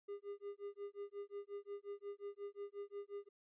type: tone with tremolo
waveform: triangle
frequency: 405 Hz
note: G#4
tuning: 43 cents flat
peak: -40 dBFS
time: 0.08-3.29 s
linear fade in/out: 10 ms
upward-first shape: sine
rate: 5.6 Hz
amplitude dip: 100%
effects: resampled to 8000 Hz